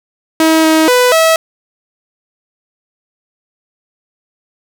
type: tone with pitch steps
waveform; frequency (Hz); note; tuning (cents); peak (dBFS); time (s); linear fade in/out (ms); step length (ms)
sawtooth; 320.1 / 317.3 / 497.1 / 648; D#4 / D#4 / B4 / E5; +49 / +34 / +11 / -30; -3; 0.4-1.36; 2; 240
effects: none